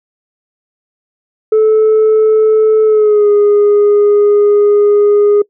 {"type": "tone with pitch glide", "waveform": "sine", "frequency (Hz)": [435.2, 412.4], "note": ["A4", "G#4"], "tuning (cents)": [-19, -12], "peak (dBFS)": -3, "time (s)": [1.52, 5.42], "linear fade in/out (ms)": 5, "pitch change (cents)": -93, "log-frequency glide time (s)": [2.84, 3.29], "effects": ["noise-tail reverb RT60 0.1 s tail -23 dB re dry", "tanh soft clip ceiling -4 dBFS"]}